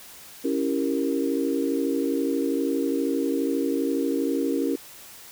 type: chord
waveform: sine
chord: C# diminished seventh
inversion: none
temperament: equal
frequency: 277.2 / 329.6 / 392 / 466.2 Hz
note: C#4 / E4 / G4 / Bb4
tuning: 0 / 0 / 0 / 0 cents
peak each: -25 / -28 / -30 / -29 dBFS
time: 0.44-4.76 s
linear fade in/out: 10 ms
effects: white hiss -45 dBFS RMS until 5.31 s